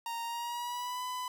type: tone with pitch glide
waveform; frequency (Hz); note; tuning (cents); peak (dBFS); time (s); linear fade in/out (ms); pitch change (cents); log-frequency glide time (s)
45% pulse; 929 to 1001.4; A#5 to B5; -6 to +24; -35; 0.06-1.28; 2; +130; 0.24-1.03
effects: none